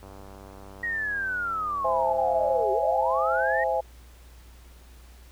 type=click train; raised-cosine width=1 ms; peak=-32 dBFS; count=255; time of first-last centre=0.03-2.632 s; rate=97.6 Hz
type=linear two-way sweep; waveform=sine; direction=down then up; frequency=1897 to 376.4 to 1897 Hz; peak=-26 dBFS; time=0.83-3.64 s; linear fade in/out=5 ms; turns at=2.72 s
type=chord; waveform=sine; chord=C augmented; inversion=none; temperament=equal; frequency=523.3 / 659.3 / 830.6 Hz; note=C5 / E5 / G#5; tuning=0 / 0 / 0 cents; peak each=-27 dBFS; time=1.84-3.81 s; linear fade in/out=10 ms
effects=added 60 Hz sine -47 dBFS peak until 5.31 s + pink hiss -56 dBFS RMS until 5.31 s